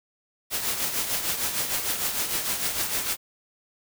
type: noise with tremolo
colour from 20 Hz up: white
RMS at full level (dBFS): -25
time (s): 0.5-3.17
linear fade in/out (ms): 50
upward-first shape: triangle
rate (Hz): 6.6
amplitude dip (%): 60
effects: none

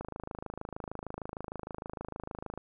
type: click train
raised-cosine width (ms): 1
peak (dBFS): -24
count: 69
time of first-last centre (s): 0.01-2.576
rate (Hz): 26.5
effects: none

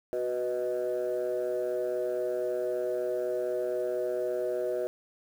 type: chord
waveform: sine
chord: B major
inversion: second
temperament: equal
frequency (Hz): 370 / 493.9 / 622.3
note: F#4 / B4 / D#5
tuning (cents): 0 / 0 / 0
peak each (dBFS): -31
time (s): 0.13-4.87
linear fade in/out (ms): 0
effects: tanh soft clip ceiling -23 dBFS + 9-bit

